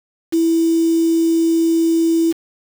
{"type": "tone with quantisation", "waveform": "sine", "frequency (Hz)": 329.6, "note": "E4", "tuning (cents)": 0, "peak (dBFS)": -12, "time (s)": [0.32, 2.33], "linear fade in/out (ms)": 20, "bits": 5, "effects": []}